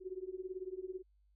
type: tone with tremolo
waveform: sine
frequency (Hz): 372.6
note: F#4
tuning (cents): +12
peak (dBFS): -36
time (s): 0-1.03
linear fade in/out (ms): 50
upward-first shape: triangle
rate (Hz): 18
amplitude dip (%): 100
effects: added 50 Hz sine -67 dBFS peak until 1.35 s